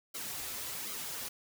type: noise with flanger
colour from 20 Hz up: white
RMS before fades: -40 dBFS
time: 0.14-1.29 s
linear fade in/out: 10 ms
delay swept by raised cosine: 1.1 to 6.6 ms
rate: 1.3 Hz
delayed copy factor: -0.7
effects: none